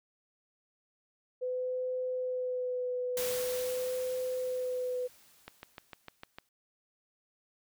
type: tone with vibrato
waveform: sine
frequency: 503 Hz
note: B4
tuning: 32 cents sharp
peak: -31 dBFS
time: 1.41-5.08 s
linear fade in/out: 20 ms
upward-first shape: sine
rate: 0.45 Hz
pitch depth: 17 cents each way
type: noise with exponential decay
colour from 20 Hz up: white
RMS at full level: -36 dBFS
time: 3.17-6.49 s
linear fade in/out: 2 ms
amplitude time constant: 720 ms
type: click train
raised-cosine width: 0.3 ms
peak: -27 dBFS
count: 7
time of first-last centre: 5.48-6.385 s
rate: 6.63 Hz
effects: none